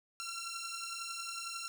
10% pulse beating tone pair, 1356 / 1367 Hz, E6 / F6, +49 / -37 cents, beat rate 11 Hz, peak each -35 / -34 dBFS, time 0.2-1.68 s, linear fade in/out 0 ms, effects none

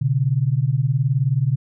sine beating tone pair, 123.6 / 142.6 Hz, B2 / C#3, +2 / +49 cents, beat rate 19 Hz, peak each -19 / -19 dBFS, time 0.01-1.56 s, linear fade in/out 10 ms, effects none

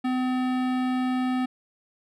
sine tone with hard clipping, 254.6 Hz, C4, 47 cents flat, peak -25 dBFS, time 0.04-1.46 s, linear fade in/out 10 ms, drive 18 dB, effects none

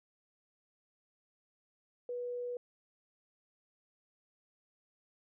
sine tone, 488.4 Hz, B4, 19 cents flat, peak -36 dBFS, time 2.09-2.57 s, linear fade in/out 2 ms, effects none

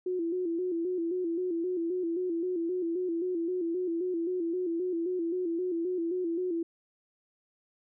sine tone with vibrato, 349.2 Hz, F4, in tune, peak -28 dBFS, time 0.06-6.63 s, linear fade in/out 5 ms, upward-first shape square, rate 3.8 Hz, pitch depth 77 cents each way, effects none

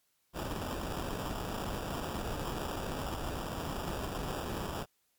pink noise with sample-and-hold, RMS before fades -37 dBFS, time 0.33-4.86 s, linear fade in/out 50 ms, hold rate 2100 Hz, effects white hiss -75 dBFS RMS until 5.18 s + MP3 96 kbps

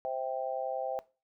sine chord, C major, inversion none, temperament just, 523.3 / 654.1 / 784.9 Hz, C5 / E5 / G5, 0 / -14 / +2 cents, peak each -36 / -36 / -36 dBFS, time 0.05-0.99 s, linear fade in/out 0 ms, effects noise-tail reverb RT60 0.3 s tail -19 dB re dry

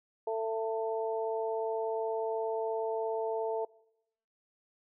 harmonic tone, 222.9 Hz, A3, 23 cents sharp, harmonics 2 / 3 / 4, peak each -32 / -36 / -38 dBFS, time 0.27-3.65 s, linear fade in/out 5 ms, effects noise-tail reverb RT60 0.8 s tail -22 dB re dry

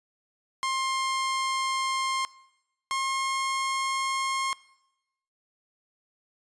sawtooth tone pair in turn, 1060 / 1071.7 Hz, C6 / C6, +22 / +41 cents, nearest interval unison, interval 19 cents, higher second, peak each -22 dBFS, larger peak neither, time 0.63-2.25 / 2.91-4.53 s, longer neither, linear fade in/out 0 ms, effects noise-tail reverb RT60 0.9 s tail -21 dB re dry + resampled to 22050 Hz

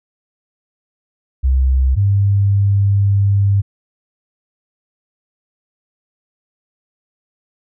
sine tone pair in turn, 65.41 / 99.84 Hz, C2 / G2, 0 / +32 cents, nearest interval perfect fifth, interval 732 cents, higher second, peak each -10 dBFS, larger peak neither, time 1.43-1.96 / 1.96-3.62 s, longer second, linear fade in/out 20 ms, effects none

